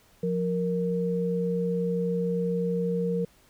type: tone pair together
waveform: sine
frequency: 176.61 / 466.2 Hz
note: F3 / A#4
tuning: +20 / 0 cents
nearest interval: octave + perfect fourth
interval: 1680 cents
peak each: -27 dBFS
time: 0.23-3.25 s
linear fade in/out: 5 ms
effects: pink hiss -60 dBFS RMS until 3.49 s